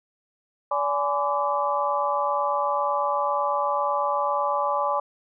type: tone cluster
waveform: sine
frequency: 576 / 836 / 1014 / 1162 Hz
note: D5 / G#5 / B5 / D6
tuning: -34 / +11 / +45 / -19 cents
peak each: -27 dBFS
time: 0.71-5 s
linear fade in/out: 5 ms
effects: none